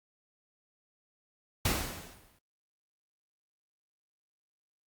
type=noise with exponential decay; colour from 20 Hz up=pink; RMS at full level=-27 dBFS; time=1.65-2.39 s; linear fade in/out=5 ms; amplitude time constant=160 ms; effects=noise-tail reverb RT60 0.1 s tail -21 dB re dry + Opus 48 kbps